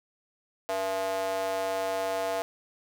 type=tone with high-pass filter; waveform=square; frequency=95.8 Hz; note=G2; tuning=39 cents flat; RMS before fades=-30 dBFS; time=0.69-2.42 s; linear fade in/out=0 ms; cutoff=610 Hz; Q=5; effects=none